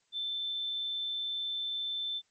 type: tone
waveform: sine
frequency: 3539 Hz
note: A7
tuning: 9 cents sharp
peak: -32 dBFS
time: 0.12-2.22 s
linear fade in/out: 50 ms
effects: white hiss -73 dBFS RMS until 2.3 s + MP3 32 kbps